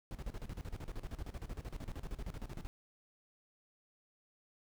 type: noise with tremolo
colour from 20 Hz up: brown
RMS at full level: -41 dBFS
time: 0.11-2.67 s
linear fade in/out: 0 ms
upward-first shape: square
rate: 13 Hz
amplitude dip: 80%
effects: none